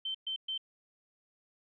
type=tone bursts; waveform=sine; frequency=3100 Hz; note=G7; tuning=20 cents flat; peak=-33 dBFS; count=3; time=0.05-0.578 s; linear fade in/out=5 ms; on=96 ms; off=120 ms; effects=none